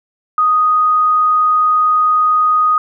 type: tone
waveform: sine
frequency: 1244.5 Hz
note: D#6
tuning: in tune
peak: -9 dBFS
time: 0.38-2.78 s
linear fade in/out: 2 ms
effects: none